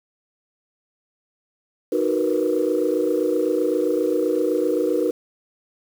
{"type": "chord", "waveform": "sine", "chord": "B major seventh", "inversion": "first", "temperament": "equal", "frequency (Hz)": [311.1, 370, 466.2, 493.9], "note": ["D#4", "F#4", "A#4", "B4"], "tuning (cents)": [0, 0, 0, 0], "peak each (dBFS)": -23, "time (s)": [1.92, 5.11], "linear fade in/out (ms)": 5, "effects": ["tanh soft clip ceiling -10 dBFS", "7-bit"]}